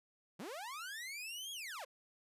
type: linear two-way sweep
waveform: sawtooth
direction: up then down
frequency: 148.6 to 3347 to 461.9 Hz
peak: -40 dBFS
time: 0.39-1.85 s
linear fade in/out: 10 ms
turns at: 1.52 s
effects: resampled to 32000 Hz